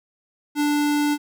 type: tone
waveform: square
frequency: 293.7 Hz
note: D4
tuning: in tune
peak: -19 dBFS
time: 0.55-1.18 s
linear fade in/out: 50 ms
effects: none